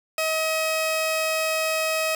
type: tone pair together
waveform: sawtooth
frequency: 635.5 / 1271 Hz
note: D#5 / D#6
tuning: +36 / +36 cents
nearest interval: octave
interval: 1200 cents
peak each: -20 dBFS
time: 0.18-2.15 s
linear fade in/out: 2 ms
effects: none